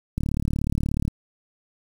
click train, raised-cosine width 5 ms, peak -12 dBFS, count 34, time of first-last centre 0.18-1.079 s, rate 36.7 Hz, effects 7-bit

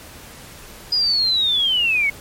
sine linear sweep, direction down, 4978 to 2166 Hz, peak -15 dBFS, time 0.92-2.1 s, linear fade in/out 5 ms, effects pink hiss -40 dBFS RMS until 2.2 s + MP3 64 kbps

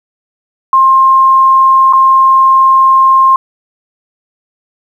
sine tone with dropouts, 1061 Hz, C6, 24 cents sharp, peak -3 dBFS, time 0.73-3.36 s, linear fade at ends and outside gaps 2 ms, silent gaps 1.927-1.933 s, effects 7-bit

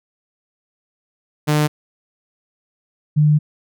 sawtooth / sine tone pair in turn, 150.4 / 150.4 Hz, D3 / D3, +42 / +42 cents, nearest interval unison, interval 0 cents, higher neither, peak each -10 dBFS, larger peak neither, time 1.47-1.68 / 3.16-3.39 s, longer second, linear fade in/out 20 ms, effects none

